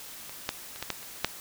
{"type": "clicks", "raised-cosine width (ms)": 0.2, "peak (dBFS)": [-24, -10, -24, -15, -11, -29, -6], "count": 7, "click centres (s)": [0.295, 0.491, 0.76, 0.826, 0.903, 1.029, 1.246], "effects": ["white hiss -44 dBFS RMS until 1.4 s"]}